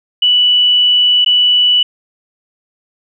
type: tone with dropouts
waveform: sine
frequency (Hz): 2960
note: F#7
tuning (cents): 0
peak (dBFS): -7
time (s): 0.22-1.83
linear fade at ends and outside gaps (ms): 5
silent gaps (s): 1.247-1.261
effects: none